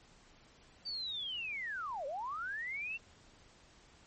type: linear two-way sweep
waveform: sine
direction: down then up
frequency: 4654 to 519 to 2748 Hz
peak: -37 dBFS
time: 0.85-2.98 s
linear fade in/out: 20 ms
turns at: 2.06 s
effects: pink hiss -62 dBFS RMS until 4.06 s + MP3 32 kbps